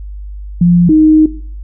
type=tone pair in turn; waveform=sine; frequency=174.61 / 311 Hz; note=F3 / D#4; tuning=0 / -1 cents; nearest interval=minor seventh; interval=999 cents; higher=second; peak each=-4 dBFS; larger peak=neither; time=0.61-0.89 / 0.89-1.26 s; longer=second; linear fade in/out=5 ms; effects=noise-tail reverb RT60 0.5 s tail -17 dB re dry + added 50 Hz sine -23 dBFS peak until 1.63 s